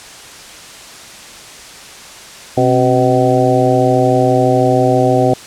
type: harmonic tone with a mistuned harmonic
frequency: 126.3 Hz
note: B2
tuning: 39 cents sharp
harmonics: 1 / 2 / 3 / 4 / 5 / 6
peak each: -16 / -16 / -16 / -16 / -16 / -16 dBFS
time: 2.57-5.34 s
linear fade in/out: 5 ms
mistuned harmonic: 2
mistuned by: +82 cents
effects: white hiss -34 dBFS RMS until 5.46 s + low-pass 8000 Hz 12 dB/octave